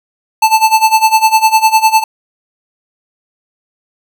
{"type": "tone with tremolo", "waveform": "square", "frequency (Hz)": 880, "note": "A5", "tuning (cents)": 0, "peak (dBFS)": -4, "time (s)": [0.42, 2.04], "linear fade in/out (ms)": 5, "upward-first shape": "sine", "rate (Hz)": 9.9, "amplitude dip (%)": 85, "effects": []}